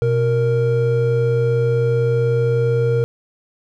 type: tone pair together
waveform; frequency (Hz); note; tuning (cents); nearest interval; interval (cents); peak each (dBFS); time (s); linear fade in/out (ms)
triangle; 123.47 / 466.2; B2 / A#4; 0 / 0; octave + major seventh; 2300; -15; 0.02-3.04; 0
effects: none